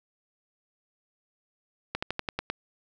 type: slowing click train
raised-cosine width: 0.3 ms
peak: -13 dBFS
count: 7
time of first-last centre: 1.95-2.5 s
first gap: 75 ms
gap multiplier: 1.08
effects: none